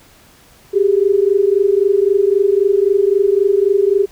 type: tone pair together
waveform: sine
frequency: 386.2 / 410 Hz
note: G4 / G#4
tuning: -26 / -22 cents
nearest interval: minor second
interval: 104 cents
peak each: -13 dBFS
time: 0.73-4.06 s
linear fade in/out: 20 ms
effects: pink hiss -47 dBFS RMS until 4.11 s

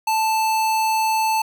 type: tone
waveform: square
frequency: 880 Hz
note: A5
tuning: in tune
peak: -18 dBFS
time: 0.07-1.42 s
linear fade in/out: 5 ms
effects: none

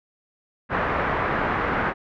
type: low-pass noise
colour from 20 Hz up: white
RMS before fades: -24 dBFS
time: 0.69-1.94 s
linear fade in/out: 50 ms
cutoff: 1700 Hz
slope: 24 dB/octave
effects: none

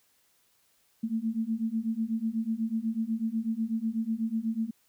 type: beating tone pair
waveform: sine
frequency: 220 / 228.1 Hz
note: A3 / A#3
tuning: 0 / -37 cents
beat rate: 8.1 Hz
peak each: -31 / -30 dBFS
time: 1.03-4.71 s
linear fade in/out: 10 ms
effects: white hiss -68 dBFS RMS until 4.88 s

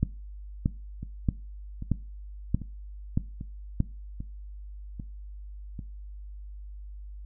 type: two click trains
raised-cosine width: 5 ms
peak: -11 / -24 dBFS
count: 7 / 7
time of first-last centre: 0.03-3.804 / 1.03-5.792 s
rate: 1.59 / 1.26 Hz
effects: noise-tail reverb RT60 0.3 s tail -19 dB re dry + added 50 Hz sine -39 dBFS peak until 7.25 s

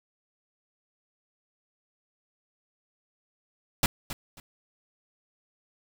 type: noise with echo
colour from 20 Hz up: pink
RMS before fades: -22 dBFS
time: 3.83-3.86 s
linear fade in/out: 2 ms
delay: 270 ms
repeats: 2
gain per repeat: -13 dB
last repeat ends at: 4.4 s
effects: none

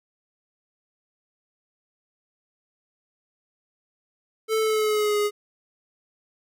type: tone with pitch glide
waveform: square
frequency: 440 to 415.3 Hz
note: A4 to G#4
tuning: 0 to 0 cents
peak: -21 dBFS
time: 4.48-5.31 s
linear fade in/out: 50 ms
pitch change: -100 cents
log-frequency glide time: 4.59-5.18 s
effects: none

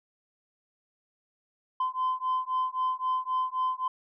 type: beating tone pair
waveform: sine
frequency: 1025 / 1028.8 Hz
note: C6 / C6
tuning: -36 / -30 cents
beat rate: 3.8 Hz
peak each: -28 dBFS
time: 1.8-3.88 s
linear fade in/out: 5 ms
effects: tanh soft clip ceiling -22 dBFS

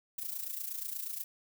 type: noise with amplitude modulation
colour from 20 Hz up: violet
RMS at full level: -36 dBFS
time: 0.18-1.24 s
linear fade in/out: 5 ms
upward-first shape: sine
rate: 28.4 Hz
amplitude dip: 70%
effects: none

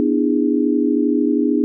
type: chord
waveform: sine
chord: E dominant seventh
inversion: second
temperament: just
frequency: 247.2 / 296.7 / 329.6 / 412 Hz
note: B3 / D4 / E4 / G#4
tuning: +2 / +18 / 0 / -14 cents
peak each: -19 / -17 / -22 / -22 dBFS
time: 0-1.64 s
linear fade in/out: 0 ms
effects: none

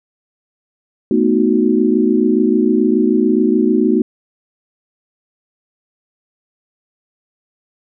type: chord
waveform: sine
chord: B dominant seventh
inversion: third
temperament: equal with one note detuned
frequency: 220 / 246.9 / 312 / 370 Hz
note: A3 / B3 / D#4 / F#4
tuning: 0 / 0 / +5 / 0 cents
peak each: -16 dBFS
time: 1.11-4.02 s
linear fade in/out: 2 ms
effects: none

